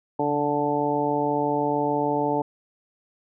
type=harmonic tone with a mistuned harmonic; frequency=146.3 Hz; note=D3; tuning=6 cents flat; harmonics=1 / 2 / 3 / 4 / 5 / 6; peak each=-34 / -27 / -27 / -29 / -30 / -26 dBFS; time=0.19-2.42 s; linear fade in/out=5 ms; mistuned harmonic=1; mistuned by=-39 cents; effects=none